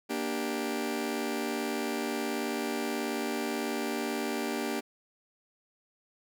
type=chord; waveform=sawtooth; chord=G minor; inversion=first; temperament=just; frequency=235.2 / 294 / 392 Hz; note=Bb3 / D4 / G4; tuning=+16 / +2 / 0 cents; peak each=-31 dBFS; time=0.09-4.81 s; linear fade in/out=20 ms; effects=none